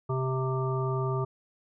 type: harmonic tone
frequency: 130.81 Hz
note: C3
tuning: in tune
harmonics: 1 / 3 / 5 / 7 / 9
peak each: -28 / -32 / -39 / -39 / -36 dBFS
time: 0.09-1.25 s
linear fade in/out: 10 ms
effects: none